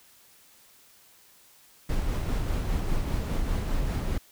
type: noise with tremolo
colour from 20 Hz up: brown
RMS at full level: -26 dBFS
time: 1.89-4.18 s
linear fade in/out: 5 ms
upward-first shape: sine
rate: 5 Hz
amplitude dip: 30%
effects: white hiss -57 dBFS RMS until 4.31 s